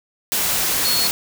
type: tone in noise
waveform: sine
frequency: 4339 Hz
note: C#8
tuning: 38 cents flat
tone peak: -19 dBFS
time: 0.85-1.07 s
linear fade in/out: 0 ms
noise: white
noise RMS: -20 dBFS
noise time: 0.32-1.11 s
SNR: -2 dB
effects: none